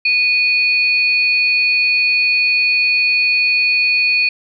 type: tone pair together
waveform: sine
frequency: 2473 / 4406 Hz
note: D#7 / C#8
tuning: -11 / -11 cents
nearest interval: minor seventh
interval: 1000 cents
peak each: -12 / -20 dBFS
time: 0.05-4.29 s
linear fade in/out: 5 ms
effects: none